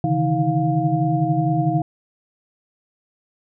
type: tone cluster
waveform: sine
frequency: 136.1 / 149.5 / 160.5 / 319.7 / 702 Hz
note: C#3 / D3 / E3 / D#4 / F5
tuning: -31 / +31 / -46 / +47 / +9 cents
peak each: -23 dBFS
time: 0.04-1.82 s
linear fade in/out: 2 ms
effects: none